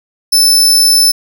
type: tone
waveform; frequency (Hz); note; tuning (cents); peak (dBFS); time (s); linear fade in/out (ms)
sawtooth; 5274; E8; 0; -3; 0.32-1.12; 10
effects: none